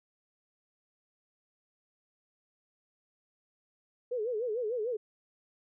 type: tone with vibrato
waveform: sine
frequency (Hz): 460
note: A#4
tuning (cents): -23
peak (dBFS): -30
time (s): 4.11-4.97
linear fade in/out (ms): 10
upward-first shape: sine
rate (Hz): 6.7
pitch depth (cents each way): 170
effects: none